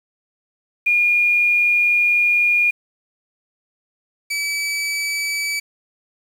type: tone pair in turn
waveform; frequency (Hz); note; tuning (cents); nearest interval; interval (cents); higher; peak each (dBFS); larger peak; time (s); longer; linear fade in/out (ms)
sine / sawtooth; 2428 / 2297; D#7 / D7; -43 / -39; minor second; 96; first; -13 / -17; first; 0.86-2.71 / 4.3-5.6; first; 10
effects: low-pass 11000 Hz 12 dB/octave + 7-bit